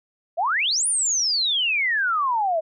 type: exponential two-way sweep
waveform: sine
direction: up then down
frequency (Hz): 617 to 9850 to 617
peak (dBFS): -19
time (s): 0.37-2.61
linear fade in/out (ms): 20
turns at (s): 0.87
effects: none